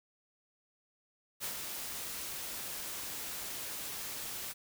white noise with ADSR envelope, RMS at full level -37 dBFS, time 1.4-4.54 s, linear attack 41 ms, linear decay 100 ms, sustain -4 dB, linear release 32 ms, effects none

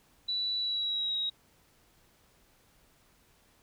sine tone with pitch glide, 3951 to 3810 Hz, B7 to A#7, 0 to +37 cents, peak -29 dBFS, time 0.28-1.3 s, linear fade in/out 10 ms, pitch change -63 cents, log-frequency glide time 0.58-1.19 s, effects pink hiss -65 dBFS RMS until 3.62 s

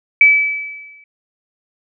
sine tone with exponential decay, 2300 Hz, D7, 37 cents flat, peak -3 dBFS, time 0.21-1.04 s, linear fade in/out 2 ms, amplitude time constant 180 ms, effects none

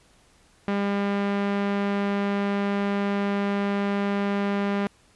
sawtooth tone with low-pass filter, 200.8 Hz, G3, 42 cents sharp, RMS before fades -25 dBFS, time 0.68-4.87 s, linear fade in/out 0 ms, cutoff 2400 Hz, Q 0.9, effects pink hiss -59 dBFS RMS until 5.15 s + resampled to 24000 Hz

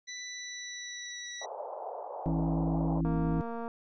10% pulse tone with pitch glide, 1982 to 1945.7 Hz, B6 to B6, +6 to -26 cents, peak -28 dBFS, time 0.07-1.46 s, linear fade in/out 20 ms, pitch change -32 cents, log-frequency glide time 0.24-1.31 s
white band-pass noise, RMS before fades -40 dBFS, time 1.41-3.01 s, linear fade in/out 5 ms, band 460 to 910 Hz, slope 48 dB/octave
harmonic tone, 54.5 Hz, A1, 16 cents flat, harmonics 1 / 3 / 5 / 6, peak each -35 / -29 / -34 / -36 dBFS, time 2.26-3.41 s, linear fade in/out 0 ms
click train, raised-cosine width 1 ms, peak -26 dBFS, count 147, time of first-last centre 3.05-3.679 s, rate 232 Hz
effects resampled to 16000 Hz

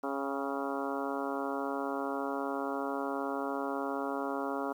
harmonic tone with a mistuned harmonic, 138.59 Hz, C#3, in tune, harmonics 2 / 3 / 4 / 5 / 6 / 7 / 8 / 9 / 10, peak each -37 / -39 / -40 / -41 / -42 / -42 / -43 / -44 / -44 dBFS, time 0.03-4.73 s, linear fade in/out 10 ms, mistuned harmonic 6, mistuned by -31 cents, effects 10-bit

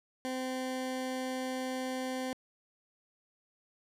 20% pulse tone, 258.1 Hz, C4, 23 cents flat, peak -29 dBFS, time 0.25-2.33 s, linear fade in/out 0 ms, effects low-pass 12000 Hz 12 dB/octave

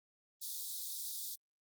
white high-pass noise, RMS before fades -42 dBFS, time 0.41-1.36 s, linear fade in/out 20 ms, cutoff 3500 Hz, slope 96 dB/octave, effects Opus 24 kbps

